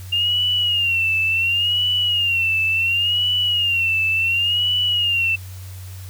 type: tone with vibrato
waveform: sine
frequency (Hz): 2794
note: F7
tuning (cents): 0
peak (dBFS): -16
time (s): 0.12-5.36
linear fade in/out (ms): 10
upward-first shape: sine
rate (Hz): 0.7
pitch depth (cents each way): 100
effects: added 93 Hz sine -32 dBFS peak until 6.09 s + white hiss -44 dBFS RMS until 6.09 s